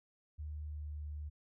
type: tone with pitch glide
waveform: sine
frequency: 75.5 to 74.63 Hz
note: D2 to D2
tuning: +48 to +28 cents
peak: -40 dBFS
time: 0.38-1.3 s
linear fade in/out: 20 ms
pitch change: -20 cents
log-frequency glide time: 0.63-0.95 s
effects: none